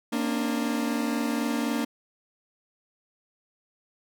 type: tone cluster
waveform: 40% pulse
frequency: 232.3 / 271.8 / 295.6 Hz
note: A#3 / C#4 / D4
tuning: -6 / -34 / +11 cents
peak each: -27 / -33 / -29 dBFS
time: 0.12-1.85 s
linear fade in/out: 10 ms
effects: none